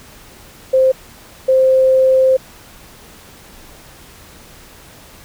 sine tone bursts at uneven times, 523.3 Hz, C5, in tune, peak -8 dBFS, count 2, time 0.73-0.92 / 1.48-2.37 s, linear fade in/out 10 ms, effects pink hiss -41 dBFS RMS until 5.24 s

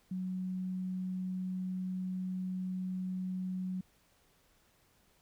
sine tone, 185 Hz, F#3, in tune, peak -34 dBFS, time 0.11-3.81 s, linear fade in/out 5 ms, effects pink hiss -69 dBFS RMS until 5.21 s

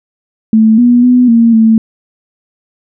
sine tone with pitch steps, 220.2 / 242.4 / 248.5 / 230.9 / 222.9 Hz, A3 / B3 / B3 / A#3 / A3, +2 / -32 / +11 / -16 / +23 cents, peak -3 dBFS, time 0.53-1.78 s, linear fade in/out 2 ms, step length 250 ms, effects none

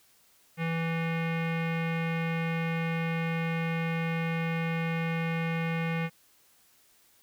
square tone with low-pass filter, 164.81 Hz, E3, in tune, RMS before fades -30 dBFS, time 0.57-6.1 s, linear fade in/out 50 ms, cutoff 2300 Hz, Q 3.9, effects white hiss -63 dBFS RMS until 7.22 s

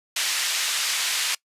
pink band-pass noise, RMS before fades -25 dBFS, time 0.16-1.35 s, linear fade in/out 5 ms, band 2200 to 8800 Hz, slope 12 dB/octave, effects noise-tail reverb RT60 0.1 s tail -23 dB re dry + resampled to 32000 Hz

